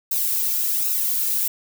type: noise with flanger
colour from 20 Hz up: violet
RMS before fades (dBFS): -22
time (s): 0.11-1.48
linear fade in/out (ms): 5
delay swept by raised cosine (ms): 0.75 to 2.25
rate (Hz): 1.3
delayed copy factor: +0.7
effects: none